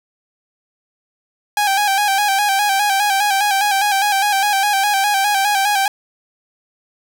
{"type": "tone with vibrato", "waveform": "sawtooth", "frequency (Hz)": 804, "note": "G5", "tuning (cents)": 44, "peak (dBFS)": -10, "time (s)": [1.57, 5.88], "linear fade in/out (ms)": 2, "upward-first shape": "square", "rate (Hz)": 4.9, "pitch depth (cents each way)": 53, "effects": []}